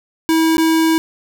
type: tone with dropouts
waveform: square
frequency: 323.2 Hz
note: E4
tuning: 34 cents flat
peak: -12 dBFS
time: 0.29-0.98 s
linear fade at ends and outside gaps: 0 ms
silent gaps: 0.57-0.581 s
effects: none